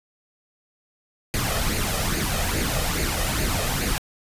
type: noise with flanger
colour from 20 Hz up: pink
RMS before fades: -24 dBFS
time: 1.34-3.98 s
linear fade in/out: 0 ms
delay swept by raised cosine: 0.44 to 1.64 ms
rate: 2.4 Hz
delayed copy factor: +0.55
effects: resampled to 32000 Hz